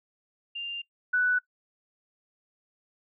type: tone pair in turn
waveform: sine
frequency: 2794 / 1486.5 Hz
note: F7 / F#6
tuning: 0 / +8 cents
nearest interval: major seventh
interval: 1092 cents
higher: first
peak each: -32 / -21 dBFS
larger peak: second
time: 0.55-0.82 / 1.13-1.39 s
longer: first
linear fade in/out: 10 ms
effects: noise-tail reverb RT60 0.1 s tail -22 dB re dry